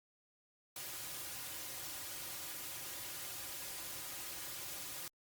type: noise with comb filter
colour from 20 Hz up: white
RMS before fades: -45 dBFS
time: 0.76-5.08 s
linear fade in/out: 2 ms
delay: 4.5 ms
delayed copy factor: -0.9
effects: Opus 48 kbps